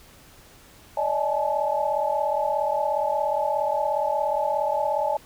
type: tone cluster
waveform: sine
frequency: 577 / 622 / 837 / 874 Hz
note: D5 / D#5 / G#5 / A5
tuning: -31 / -1 / +13 / -12 cents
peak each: -27 dBFS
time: 0.97-5.17 s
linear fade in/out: 5 ms
effects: pink hiss -51 dBFS RMS until 5.25 s